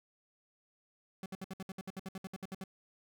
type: tone bursts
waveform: 40% pulse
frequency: 190 Hz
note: F#3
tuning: 46 cents sharp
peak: -39 dBFS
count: 16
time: 1.23-2.639 s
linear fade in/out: 2 ms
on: 29 ms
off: 63 ms
effects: none

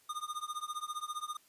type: tone with tremolo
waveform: square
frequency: 1220 Hz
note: D#6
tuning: 34 cents flat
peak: -34 dBFS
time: 0.09-1.37 s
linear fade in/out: 5 ms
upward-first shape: triangle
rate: 15 Hz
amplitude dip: 100%
effects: white hiss -66 dBFS RMS until 1.48 s + resampled to 32000 Hz

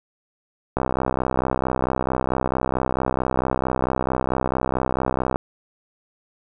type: click train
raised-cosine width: 1 ms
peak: -7 dBFS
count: 297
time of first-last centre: 0.77-5.359 s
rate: 64.5 Hz
effects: none

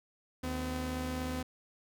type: tone pair together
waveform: sawtooth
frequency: 76.8 / 254.5 Hz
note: D#2 / C4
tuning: -22 / -48 cents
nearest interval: octave + major sixth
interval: 2074 cents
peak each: -34 / -32 dBFS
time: 0.43-1.43 s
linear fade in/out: 10 ms
effects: none

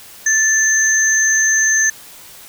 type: tone pair together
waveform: sine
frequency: 1757 / 6261 Hz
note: A6 / G8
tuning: -3 / -3 cents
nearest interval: octave + minor seventh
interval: 2200 cents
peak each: -14 dBFS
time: 0.26-1.9 s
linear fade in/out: 5 ms
effects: white hiss -39 dBFS RMS until 2.48 s

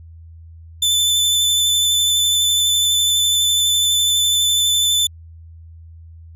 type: tone with vibrato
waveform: sawtooth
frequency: 3520 Hz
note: A7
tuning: in tune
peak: -11 dBFS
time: 0.82-5.07 s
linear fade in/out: 5 ms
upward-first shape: sine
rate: 12 Hz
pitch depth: 16 cents each way
effects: added 82 Hz sine -37 dBFS peak until 6.35 s + resampled to 32000 Hz

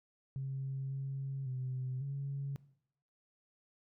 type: tone with pitch steps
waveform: sine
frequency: 134.8 / 136 / 128.7 / 139 Hz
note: C#3 / C#3 / C3 / C#3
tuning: -48 / -33 / -28 / +5 cents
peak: -35 dBFS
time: 0.36-2.56 s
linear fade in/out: 0 ms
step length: 550 ms
effects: noise-tail reverb RT60 0.7 s tail -19 dB re dry + tanh soft clip ceiling -31 dBFS

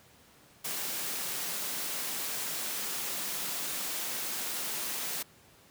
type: high-pass noise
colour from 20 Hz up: white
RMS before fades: -35 dBFS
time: 0.64-5.23 s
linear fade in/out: 10 ms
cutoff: 140 Hz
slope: 48 dB/octave
effects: pink hiss -59 dBFS RMS until 5.7 s + high-pass 80 Hz 12 dB/octave

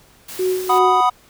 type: high-pass noise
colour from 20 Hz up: white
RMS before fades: -33 dBFS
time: 0.28-0.79 s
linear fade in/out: 10 ms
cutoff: 100 Hz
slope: 12 dB/octave
type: tone with tremolo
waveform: sine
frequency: 370 Hz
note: F#4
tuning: in tune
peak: -15 dBFS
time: 0.39-1.01 s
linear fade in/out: 5 ms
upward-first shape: sine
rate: 2.9 Hz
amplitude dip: 65%
type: chord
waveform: triangle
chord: B major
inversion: second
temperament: equal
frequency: 740 / 987.8 / 1244.5 Hz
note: F#5 / B5 / D#6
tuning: 0 / 0 / 0 cents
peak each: -15 dBFS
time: 0.69-1.1 s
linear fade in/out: 10 ms
effects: pink hiss -51 dBFS RMS until 1.29 s

